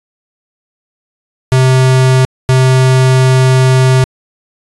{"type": "tone bursts at uneven times", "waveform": "square", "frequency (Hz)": 130, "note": "C3", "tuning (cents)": -11, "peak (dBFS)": -6, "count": 2, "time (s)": [[1.52, 2.25], [2.49, 4.04]], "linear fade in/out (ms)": 0, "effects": ["resampled to 24000 Hz"]}